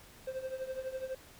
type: tone with tremolo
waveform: triangle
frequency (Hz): 523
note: C5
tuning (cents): -1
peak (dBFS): -31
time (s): 0.27-1.15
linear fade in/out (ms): 5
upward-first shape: triangle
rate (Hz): 12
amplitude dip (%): 85
effects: pink hiss -56 dBFS RMS until 1.39 s